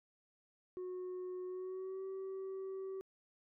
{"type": "tone with pitch glide", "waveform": "sine", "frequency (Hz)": [365.8, 383.3], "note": ["F#4", "G4"], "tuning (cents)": [-20, -39], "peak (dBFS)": -38, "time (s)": [0.77, 3.01], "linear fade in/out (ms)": 0, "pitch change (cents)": 81, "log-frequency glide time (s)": [1.46, 2.04], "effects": ["tanh soft clip ceiling -40 dBFS"]}